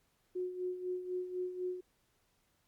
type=tone with tremolo; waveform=sine; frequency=364 Hz; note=F#4; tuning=28 cents flat; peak=-33 dBFS; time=0.35-1.81 s; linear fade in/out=10 ms; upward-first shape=sine; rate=4 Hz; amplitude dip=65%; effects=pink hiss -75 dBFS RMS until 2.67 s + Opus 48 kbps

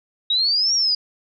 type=exponential two-way sweep; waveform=sine; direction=up then down; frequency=3770 to 5680 to 4839 Hz; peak=-16 dBFS; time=0.3-0.95 s; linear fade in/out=5 ms; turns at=0.74 s; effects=none

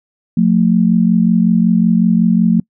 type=tone pair together; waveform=sine; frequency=178.8 / 224.2 Hz; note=F3 / A3; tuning=+41 / +33 cents; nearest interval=major third; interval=392 cents; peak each=-11 dBFS; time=0.37-2.6 s; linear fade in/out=5 ms; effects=noise-tail reverb RT60 0.1 s tail -26 dB re dry

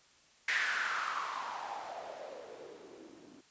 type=noise with low-pass filter sweep; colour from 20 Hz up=violet; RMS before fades=-39 dBFS; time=0.48-3.41 s; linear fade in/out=5 ms; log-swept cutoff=1900 to 270 Hz; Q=5.2; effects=white hiss -64 dBFS RMS until 3.5 s + resampled to 16000 Hz

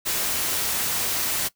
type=noise; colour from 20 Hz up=white; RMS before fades=-25 dBFS; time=0.05-1.49 s; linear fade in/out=20 ms; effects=noise-tail reverb RT60 0.1 s tail -19 dB re dry

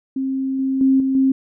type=tone with level steps; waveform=sine; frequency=266.4 Hz; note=C4; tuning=31 cents sharp; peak=-19 / -17 / -11 / -16 / -12 dBFS; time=0.16-1.32 s; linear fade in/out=5 ms; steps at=0.59 / 0.81 / 1 / 1.15 s; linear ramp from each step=2 ms; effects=none

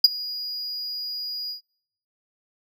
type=tone with ADSR envelope; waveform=triangle; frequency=4888 Hz; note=D#8; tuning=32 cents flat; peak=-5 dBFS; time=0.04-1.61 s; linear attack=5 ms; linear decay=22 ms; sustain=-23 dB; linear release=110 ms; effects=noise-tail reverb RT60 0.7 s tail -24 dB re dry

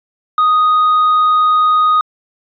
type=tone with tanh clipping; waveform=triangle; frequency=1244.5 Hz; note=D#6; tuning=in tune; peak=-9 dBFS; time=0.38-2.01 s; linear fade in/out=2 ms; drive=7 dB; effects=resampled to 11025 Hz

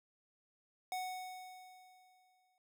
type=tone with exponential decay; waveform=square; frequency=740 Hz; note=F#5; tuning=in tune; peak=-37 dBFS; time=0.92-2.58 s; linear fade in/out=1 ms; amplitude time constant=360 ms; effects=none

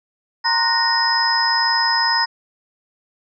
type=tone cluster; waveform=sine; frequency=928 / 1050 / 1469 / 1854 / 5080 Hz; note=A#5 / C6 / F#6 / A#6 / D#8; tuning=-8 / +6 / -13 / -10 / +35 cents; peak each=-20 / -25 / -27 / -21 / -19 dBFS; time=0.44-2.26 s; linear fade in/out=20 ms; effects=none

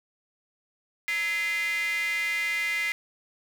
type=tone with high-pass filter; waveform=square; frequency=186.9 Hz; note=F#3; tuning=18 cents sharp; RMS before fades=-28 dBFS; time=1.08-2.92 s; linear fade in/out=0 ms; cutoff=2100 Hz; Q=9.2; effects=none

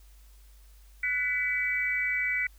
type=tone cluster; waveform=sine; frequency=1479 / 1987 / 2286 Hz; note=F#6 / B6 / D7; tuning=-1 / +10 / -47 cents; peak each=-36 / -28 / -30 dBFS; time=1.03-2.47 s; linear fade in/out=5 ms; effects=added 50 Hz sine -51 dBFS peak until 2.58 s + white hiss -63 dBFS RMS until 2.58 s

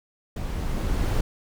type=noise with level ramp; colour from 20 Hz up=brown; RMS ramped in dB=-30 to -22 dBFS; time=0.36-1.21 s; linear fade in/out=5 ms; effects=none

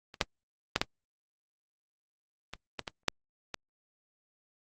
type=clicks; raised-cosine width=0.2 ms; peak=-28 / -6 / -7 / -8 / -21 / -16 / -17 / -7 / -18 dBFS; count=9; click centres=0.142 / 0.212 / 0.761 / 0.815 / 2.536 / 2.793 / 2.878 / 3.083 / 3.543 s; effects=Opus 24 kbps

